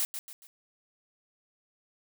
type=noise with echo; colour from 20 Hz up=blue; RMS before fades=-29 dBFS; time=0-0.05 s; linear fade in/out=0 ms; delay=140 ms; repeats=3; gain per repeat=-8 dB; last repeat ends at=0.47 s; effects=none